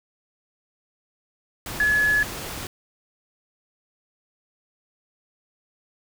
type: tone in noise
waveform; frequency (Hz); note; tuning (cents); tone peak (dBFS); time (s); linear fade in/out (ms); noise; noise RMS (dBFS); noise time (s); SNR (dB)
sine; 1702; G#6; +42; -17; 1.8-2.23; 2; pink; -33; 1.66-2.67; +13
effects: none